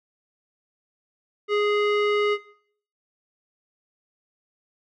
square tone with low-pass filter, 415.3 Hz, G#4, in tune, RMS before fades -22 dBFS, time 1.48-2.38 s, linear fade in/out 50 ms, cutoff 2700 Hz, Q 1.3, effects noise-tail reverb RT60 0.6 s tail -18 dB re dry

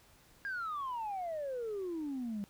sine exponential sweep, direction down, 1642 to 196 Hz, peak -34 dBFS, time 0.45-2.44 s, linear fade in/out 0 ms, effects tanh soft clip ceiling -33 dBFS + pink hiss -63 dBFS RMS until 2.49 s

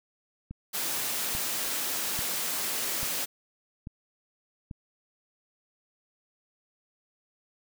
click train, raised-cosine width 5 ms, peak -26 dBFS, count 6, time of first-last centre 0.51-4.712 s, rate 1.19 Hz
white high-pass noise, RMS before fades -31 dBFS, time 0.73-3.26 s, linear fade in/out 20 ms, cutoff 150 Hz, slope 12 dB/octave
effects none

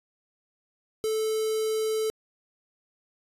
square tone with notch filter, 437.3 Hz, A4, 11 cents flat, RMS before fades -27 dBFS, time 1.04-2.1 s, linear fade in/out 0 ms, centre 1700 Hz, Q 0.62, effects resampled to 32000 Hz

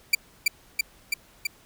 sawtooth tone with echo, 2349 Hz, D7, in tune, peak -12 dBFS, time 0.13-0.15 s, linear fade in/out 5 ms, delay 330 ms, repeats 4, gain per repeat -2 dB, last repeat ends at 1.47 s, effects pink hiss -56 dBFS RMS until 1.65 s

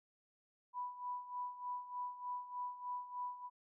sine tone with tremolo, 987.8 Hz, B5, in tune, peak -38 dBFS, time 0.73-3.5 s, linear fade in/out 50 ms, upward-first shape sine, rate 3.3 Hz, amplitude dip 75%, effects none

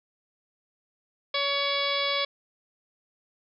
harmonic tone, 563 Hz, C#5, 27 cents sharp, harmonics 1 / 2 / 3 / 4 / 5 / 6 / 7 / 8 / 9, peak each -31 / -32 / -39 / -31 / -41 / -30 / -34 / -37 / -38 dBFS, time 1.34-2.25 s, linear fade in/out 5 ms, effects none

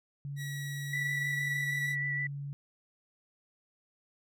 sine tone, 141.5 Hz, C#3, 36 cents sharp, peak -36 dBFS, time 0.25-2.53 s, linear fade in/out 0 ms
sawtooth tone with pitch glide, 1925 to 1938.4 Hz, B6 to B6, -45 to -33 cents, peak -37 dBFS, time 0.36-1.96 s, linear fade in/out 50 ms, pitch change +12 cents, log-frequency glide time 1.31-1.82 s
sine tone with vibrato, 1963 Hz, B6, 11 cents flat, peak -31 dBFS, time 0.93-2.27 s, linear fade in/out 5 ms, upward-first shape sine, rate 6.4 Hz, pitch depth 16 cents each way
effects none

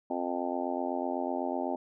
harmonic tone, 88 Hz, F2, 14 cents sharp, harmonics 3 / 4 / 5 / 6 / 7 / 8 / 9 / 10, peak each -35 / -37 / -42 / -44 / -36 / -41 / -37 / -41 dBFS, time 0.1-1.76 s, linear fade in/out 5 ms, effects none

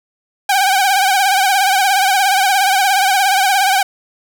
sawtooth tone with vibrato, 777 Hz, G5, 16 cents flat, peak -7 dBFS, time 0.49-3.83 s, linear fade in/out 5 ms, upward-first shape triangle, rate 17 Hz, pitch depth 100 cents each way, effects none

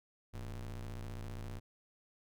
square ring-modulated tone, 62.5 Hz, B1, 21 cents sharp, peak -39 dBFS, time 0.33-1.6 s, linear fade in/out 20 ms, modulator 34.9 Hz, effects none

